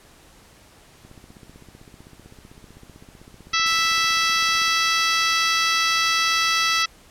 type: click train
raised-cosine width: 3 ms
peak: -32 dBFS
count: 58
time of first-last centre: 1.05-4.681 s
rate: 15.7 Hz
type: harmonic tone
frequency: 659.3 Hz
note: E5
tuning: in tune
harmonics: 2 / 3 / 4 / 5 / 6 / 7 / 8 / 9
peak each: -23 / -25 / -26 / -27 / -28 / -28 / -29 / -30 dBFS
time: 3.53-6.86 s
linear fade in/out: 10 ms
type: noise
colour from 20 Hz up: white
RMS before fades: -36 dBFS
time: 3.66-6.83 s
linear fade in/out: 5 ms
effects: pink hiss -51 dBFS RMS until 7.1 s + low-pass 12000 Hz 12 dB/octave

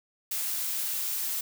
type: noise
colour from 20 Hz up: blue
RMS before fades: -31 dBFS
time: 0.31-1.41 s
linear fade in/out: 5 ms
effects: none

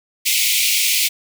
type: high-pass noise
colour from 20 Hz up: pink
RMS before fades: -17 dBFS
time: 0.25-1.09 s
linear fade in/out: 20 ms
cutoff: 2100 Hz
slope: 96 dB/octave
effects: none

